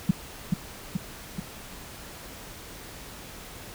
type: tone with echo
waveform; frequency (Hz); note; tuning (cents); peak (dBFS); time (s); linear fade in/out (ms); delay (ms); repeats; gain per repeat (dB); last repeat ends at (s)
sine; 181.2; F#3; -36; -14; 0.09-0.11; 5; 430; 3; -4; 1.4
effects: pink hiss -43 dBFS RMS until 3.74 s